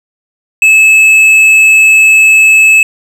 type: tone with tanh clipping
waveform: sine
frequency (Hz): 2600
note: E7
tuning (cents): -24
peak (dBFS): -3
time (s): 0.62-2.83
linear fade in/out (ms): 2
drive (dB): 7
effects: none